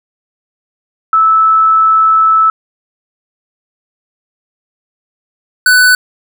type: tone pair in turn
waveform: sine / square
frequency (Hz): 1309 / 1494.8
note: E6 / F#6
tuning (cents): -13 / +17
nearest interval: major second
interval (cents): 230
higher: second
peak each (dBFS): -5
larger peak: neither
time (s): 1.13-2.5 / 5.66-5.95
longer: first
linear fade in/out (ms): 2
effects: none